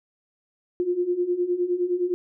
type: beating tone pair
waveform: sine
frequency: 349.2 / 358.9 Hz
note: F4 / F4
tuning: 0 / +47 cents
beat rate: 9.7 Hz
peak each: -27 / -23 dBFS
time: 0.8-2.14 s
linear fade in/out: 0 ms
effects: none